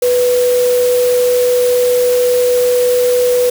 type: tone in noise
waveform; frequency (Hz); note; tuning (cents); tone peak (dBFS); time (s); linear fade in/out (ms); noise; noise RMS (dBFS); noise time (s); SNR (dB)
sine; 493.9; B4; 0; -9; 0.02-3.5; 5; white; -24; 0.02-3.5; +12
effects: none